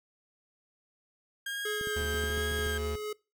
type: tone with vibrato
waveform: 30% pulse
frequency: 1610 Hz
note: G6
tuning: 46 cents sharp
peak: -31 dBFS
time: 1.46-2.78 s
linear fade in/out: 5 ms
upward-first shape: sine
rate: 1.2 Hz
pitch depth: 27 cents each way
type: tone with tremolo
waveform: square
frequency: 423.4 Hz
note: G#4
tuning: 33 cents sharp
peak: -33 dBFS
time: 1.65-3.13 s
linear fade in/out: 5 ms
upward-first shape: triangle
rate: 4.3 Hz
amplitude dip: 35%
type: clicks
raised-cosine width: 3 ms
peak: -29 dBFS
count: 11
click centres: 1.812 / 1.872 / 2.012 / 2.047 / 2.143 / 2.239 / 2.299 / 2.377 / 2.516 / 2.591 / 2.665 s
type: tone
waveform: square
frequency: 75.5 Hz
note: D2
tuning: 48 cents sharp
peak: -34 dBFS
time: 1.96-2.96 s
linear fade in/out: 5 ms
effects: noise-tail reverb RT60 0.3 s tail -24 dB re dry